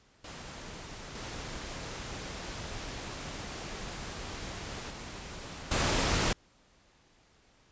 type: noise with level steps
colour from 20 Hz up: pink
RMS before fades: -44 / -40 / -43 / -28 dBFS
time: 0.24-6.33 s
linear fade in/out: 5 ms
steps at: 1.15 / 4.9 / 5.71 s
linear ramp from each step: 5 ms
effects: pink hiss -64 dBFS RMS until 7.71 s + resampled to 16000 Hz